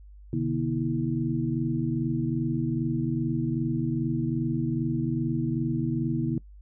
sine tone cluster, 128.9 / 151.4 / 239.4 / 323.4 Hz, C3 / D#3 / A#3 / E4, -26 / -47 / +46 / -33 cents, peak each -30 dBFS, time 0.33-6.38 s, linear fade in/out 2 ms, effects noise-tail reverb RT60 0.1 s tail -22 dB re dry + added 50 Hz sine -45 dBFS peak until 6.61 s

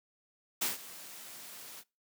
white noise with ADSR envelope, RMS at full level -30 dBFS, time 0.61-1.84 s, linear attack 12 ms, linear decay 150 ms, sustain -18 dB, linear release 50 ms, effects noise-tail reverb RT60 0.3 s tail -25 dB re dry + high-pass 150 Hz 12 dB/octave

